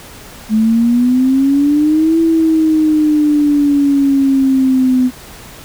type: exponential two-way sweep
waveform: sine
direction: up then down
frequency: 214.3 to 329.6 to 251.6 Hz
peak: -8 dBFS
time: 0.49-5.11 s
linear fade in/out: 50 ms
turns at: 2.19 s
effects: pink hiss -35 dBFS RMS until 5.64 s